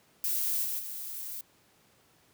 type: noise with level steps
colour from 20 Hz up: violet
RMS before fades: -30 / -33 / -39 dBFS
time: 0.24-1.41 s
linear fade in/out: 2 ms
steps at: 0.63 / 0.78 s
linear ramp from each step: 20 ms
effects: pink hiss -64 dBFS RMS until 2.33 s + high-pass 100 Hz 12 dB/octave